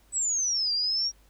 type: exponential two-way sweep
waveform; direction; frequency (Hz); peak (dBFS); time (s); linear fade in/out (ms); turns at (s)
sine; down then up; 8050 to 4699 to 5680; -24; 0.12-1.12; 50; 0.73
effects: added 50 Hz sine -58 dBFS peak until 1.29 s + pink hiss -63 dBFS RMS until 1.29 s